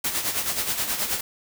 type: noise with tremolo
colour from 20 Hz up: white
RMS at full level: -24 dBFS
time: 0.04-1.21 s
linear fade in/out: 5 ms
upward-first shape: sine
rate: 9.4 Hz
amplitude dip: 60%
effects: none